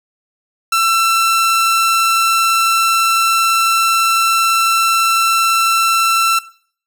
sawtooth tone, 1341 Hz, E6, 29 cents sharp, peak -8 dBFS, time 0.72-6.39 s, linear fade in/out 5 ms, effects noise-tail reverb RT60 0.5 s tail -18 dB re dry

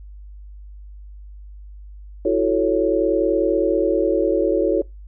sine chord, F# minor seventh, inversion third, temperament equal, 329.6 / 370 / 440 / 554.4 Hz, E4 / F#4 / A4 / C#5, 0 / 0 / 0 / 0 cents, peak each -21 dBFS, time 2.25-4.82 s, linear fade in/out 5 ms, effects noise-tail reverb RT60 0.2 s tail -24 dB re dry + added 50 Hz sine -36 dBFS peak until 5.07 s

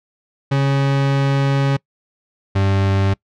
40% pulse tone pair in turn, 138.1 / 97.65 Hz, C#3 / G2, -6 / -6 cents, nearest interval tritone, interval 600 cents, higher first, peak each -13 dBFS, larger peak neither, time 0.51-1.77 / 2.55-3.14 s, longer first, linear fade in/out 10 ms, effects noise-tail reverb RT60 0.1 s tail -24 dB re dry + low-pass 4000 Hz 12 dB/octave

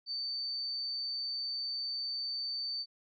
sine tone, 4565 Hz, D8, 50 cents flat, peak -34 dBFS, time 0.06-2.86 s, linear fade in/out 50 ms, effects none

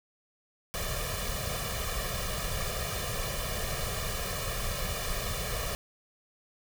pink noise with comb filter, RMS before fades -33 dBFS, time 0.74-5.75 s, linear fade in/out 0 ms, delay 1.7 ms, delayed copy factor +0.9, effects none

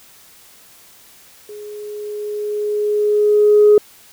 sine tone with level ramp, 418.4 Hz, G#4, 13 cents sharp, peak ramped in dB -31 to -4 dBFS, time 1.49-3.78 s, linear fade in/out 2 ms, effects tanh soft clip ceiling -2 dBFS + white hiss -46 dBFS RMS until 4.12 s

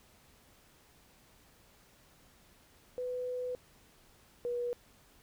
sine tone pair in turn, 499.1 / 483.5 Hz, B4 / B4, +18 / -37 cents, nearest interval minor second, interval 55 cents, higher first, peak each -34 / -32 dBFS, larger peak second, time 2.98-3.55 / 4.45-4.73 s, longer first, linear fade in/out 0 ms, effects pink hiss -63 dBFS RMS until 5.22 s

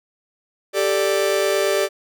45% pulse chord, G suspended second, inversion none, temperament just, 392 / 441 / 588 Hz, G4 / A4 / D5, 0 / +4 / +2 cents, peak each -21 / -24 / -21 dBFS, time 0.73-1.89 s, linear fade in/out 50 ms, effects none

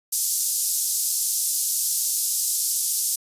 white band-pass noise, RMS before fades -24 dBFS, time 0.12-3.16 s, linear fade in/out 10 ms, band 5300 to 13000 Hz, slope 24 dB/octave, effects resampled to 32000 Hz

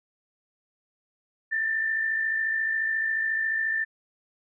sine tone pair together, 1779 / 1833.2 Hz, A6 / A#6, +19 / -29 cents, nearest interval minor second, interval 52 cents, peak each -24 / -35 dBFS, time 1.51-3.85 s, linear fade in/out 20 ms, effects none

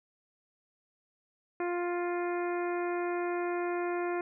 harmonic tone, 350.7 Hz, F4, 7 cents sharp, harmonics 1 / 2 / 3 / 4 / 5 / 6 / 7, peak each -31 / -37 / -41 / -43 / -45 / -47 / -48 dBFS, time 1.6-4.21 s, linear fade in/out 2 ms, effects none

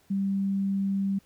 sine tone, 196 Hz, G3, in tune, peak -24 dBFS, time 0.1-1.19 s, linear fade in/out 10 ms, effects pink hiss -63 dBFS RMS until 1.25 s

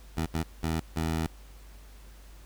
15% pulse tone bursts at uneven times, 80.6 Hz, E2, 38 cents flat, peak -21 dBFS, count 4, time 0.17-0.26 / 0.34-0.43 / 0.63-0.8 / 0.96-1.27 s, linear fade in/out 5 ms, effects added 50 Hz sine -47 dBFS peak until 2.45 s + pink hiss -57 dBFS RMS until 2.45 s

